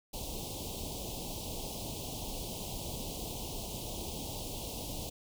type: band-stop noise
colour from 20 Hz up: pink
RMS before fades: -40 dBFS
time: 0.13-5.1 s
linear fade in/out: 10 ms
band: 920 to 2800 Hz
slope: 48 dB/octave
effects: none